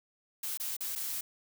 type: noise with dropouts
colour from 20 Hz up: blue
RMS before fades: -36 dBFS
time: 0.43-1.21 s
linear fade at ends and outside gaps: 5 ms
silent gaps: 0.574-0.598 / 0.767-0.806 / 0.953-0.958 s
effects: none